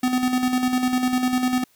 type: tone with tremolo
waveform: square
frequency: 252.3 Hz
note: B3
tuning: 37 cents sharp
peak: -18 dBFS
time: 0.03-1.64 s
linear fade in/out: 5 ms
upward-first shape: square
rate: 10 Hz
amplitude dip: 50%
effects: white hiss -60 dBFS RMS until 1.75 s